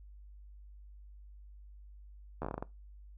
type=slowing click train; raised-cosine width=1 ms; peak=-23 dBFS; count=9; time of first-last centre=2.42-2.625 s; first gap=12 ms; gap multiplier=1.21; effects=noise-tail reverb RT60 0.2 s tail -19 dB re dry + added 50 Hz sine -50 dBFS peak until 3.17 s